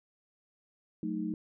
sine chord, D# diminished, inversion first, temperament equal, 185 / 220 / 311.1 Hz, F#3 / A3 / D#4, 0 / 0 / 0 cents, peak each -37 / -36 / -35 dBFS, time 1.03-1.34 s, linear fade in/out 2 ms, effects none

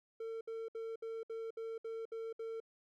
triangle tone bursts, 451.5 Hz, A4, 45 cents sharp, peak -38 dBFS, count 9, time 0.2-2.602 s, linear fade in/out 5 ms, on 210 ms, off 64 ms, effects none

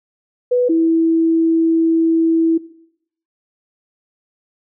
sine tone pair in turn, 493.9 / 327.4 Hz, B4 / E4, 0 / -12 cents, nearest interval perfect fifth, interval 712 cents, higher first, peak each -11 dBFS, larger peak neither, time 0.51-0.69 / 0.69-2.58 s, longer second, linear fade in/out 10 ms, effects noise-tail reverb RT60 0.7 s tail -18 dB re dry

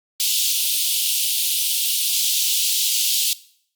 pink high-pass noise, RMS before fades -20 dBFS, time 0.2-3.33 s, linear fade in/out 0 ms, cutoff 2900 Hz, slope 48 dB/octave, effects noise-tail reverb RT60 0.6 s tail -19 dB re dry + Opus 48 kbps

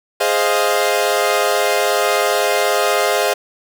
sawtooth chord, F minor seventh, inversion first, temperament equal, 415.3 / 523.3 / 622.3 / 698.5 Hz, Ab4 / C5 / Eb5 / F5, 0 / 0 / 0 / 0 cents, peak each -16 dBFS, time 0.2-3.34 s, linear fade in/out 10 ms, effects none

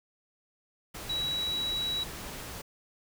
sine tone in noise, 3900 Hz, B7, 23 cents flat, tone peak -29 dBFS, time 1.09-2.04 s, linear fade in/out 10 ms, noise pink, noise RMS -41 dBFS, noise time 0.94-2.62 s, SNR +9 dB, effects none

